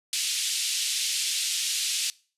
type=band-pass noise; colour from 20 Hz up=pink; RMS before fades=-28 dBFS; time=0.13-2.1 s; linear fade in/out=0 ms; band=2900 to 10000 Hz; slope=24 dB/octave; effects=noise-tail reverb RT60 0.4 s tail -23 dB re dry + resampled to 32000 Hz